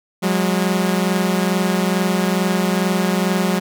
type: tone pair together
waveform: sawtooth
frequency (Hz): 182.01 / 204.3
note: F#3 / G#3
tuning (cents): -28 / -28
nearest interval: major second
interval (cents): 200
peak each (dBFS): -14 / -16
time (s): 0.22-3.6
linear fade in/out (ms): 20
effects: none